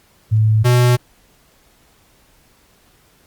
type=tone pair in turn; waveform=sine / square; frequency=108.8 / 123.01 Hz; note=A2 / B2; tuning=-19 / -6 cents; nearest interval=major second; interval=213 cents; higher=second; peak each=-10 dBFS; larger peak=neither; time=0.31-0.64 / 0.64-0.97 s; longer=neither; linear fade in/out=20 ms; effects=pink hiss -54 dBFS RMS until 3.26 s + Opus 48 kbps